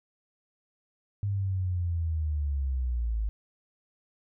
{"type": "linear sweep", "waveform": "sine", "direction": "down", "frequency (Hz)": [102, 51.9], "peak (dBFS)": -26, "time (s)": [1.23, 3.29], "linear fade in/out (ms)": 0, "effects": []}